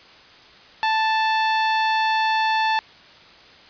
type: tone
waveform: sawtooth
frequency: 880 Hz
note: A5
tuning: in tune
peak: -14 dBFS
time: 0.83-2.79 s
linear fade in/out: 0 ms
effects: white hiss -47 dBFS RMS until 3.69 s + resampled to 11025 Hz